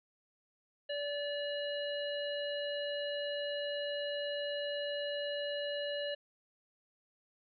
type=harmonic tone; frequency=578 Hz; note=D5; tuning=28 cents flat; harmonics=1 / 3 / 5 / 7; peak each=-36 / -44 / -42 / -47 dBFS; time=0.89-6.15 s; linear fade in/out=10 ms; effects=none